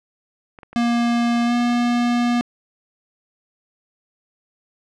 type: clicks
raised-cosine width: 0.5 ms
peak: -26 dBFS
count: 8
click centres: 0.588 / 0.632 / 0.73 / 1.362 / 1.414 / 1.606 / 1.696 / 1.732 s
type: tone with pitch glide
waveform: square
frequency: 236.5 to 240.4 Hz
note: A#3 to B3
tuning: +25 to -46 cents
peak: -17 dBFS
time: 0.76-2.41 s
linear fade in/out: 0 ms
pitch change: +29 cents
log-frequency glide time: 1.45-1.53 s
effects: low-pass 5000 Hz 12 dB/octave